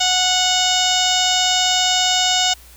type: harmonic tone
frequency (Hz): 735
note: F#5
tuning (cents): -12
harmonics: 1 / 2 / 3 / 4 / 5 / 6 / 7 / 8 / 9 / 10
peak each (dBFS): -21 / -27 / -28 / -20 / -21 / -28 / -24 / -29 / -26 / -25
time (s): 0-2.54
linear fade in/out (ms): 10
effects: added 60 Hz sine -44 dBFS peak until 2.76 s + white hiss -46 dBFS RMS until 2.76 s